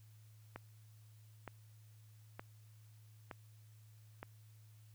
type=click train; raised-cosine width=0.5 ms; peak=-30 dBFS; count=5; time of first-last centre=0.56-4.23 s; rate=1.09 Hz; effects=added 108 Hz sine -58 dBFS peak until 4.94 s + white hiss -72 dBFS RMS until 4.94 s